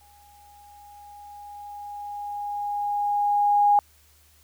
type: tone with exponential growth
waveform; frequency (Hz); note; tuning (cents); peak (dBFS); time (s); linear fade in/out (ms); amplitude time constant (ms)
sine; 821; G#5; -20; -14; 0.01-3.79; 1; 820
effects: added 75 Hz sine -59 dBFS peak until 4.43 s + white hiss -59 dBFS RMS until 4.43 s